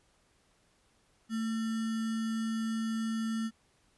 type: tone with sample-and-hold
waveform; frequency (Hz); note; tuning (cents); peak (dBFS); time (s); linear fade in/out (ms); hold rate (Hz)
sine; 223.4; A3; +27; -30; 1.29-3.51; 50; 1575
effects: pink hiss -69 dBFS RMS until 3.97 s + resampled to 24000 Hz